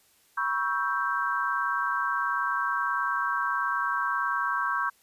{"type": "chord", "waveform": "sine", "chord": "C# half-diminished seventh", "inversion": "third", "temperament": "equal with one note detuned", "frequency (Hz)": [970.2, 1108.7, 1318.5, 1568], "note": ["B5", "C#6", "E6", "G6"], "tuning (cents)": [-31, 0, 0, 0], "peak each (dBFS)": [-33, -29, -33, -29], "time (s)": [0.37, 4.9], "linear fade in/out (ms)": 10, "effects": ["white hiss -63 dBFS RMS until 5.02 s", "resampled to 32000 Hz"]}